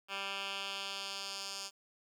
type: tone with band-pass filter sweep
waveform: 10% pulse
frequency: 196.6 Hz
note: G3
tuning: 5 cents sharp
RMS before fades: -41 dBFS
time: 0.08-1.71 s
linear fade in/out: 50 ms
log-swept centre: 2400 to 5700 Hz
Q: 1.7
effects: 10-bit